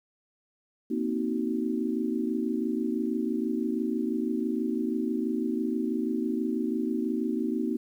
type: chord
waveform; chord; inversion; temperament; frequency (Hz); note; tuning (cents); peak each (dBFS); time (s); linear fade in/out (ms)
sine; C half-diminished seventh; third; just; 235.5 / 261.6 / 314 / 376.7; Bb3 / C4 / Eb4 / Gb4; +18 / 0 / +16 / +31; -30 / -32 / -31 / -34; 0.9-7.77; 10
effects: 10-bit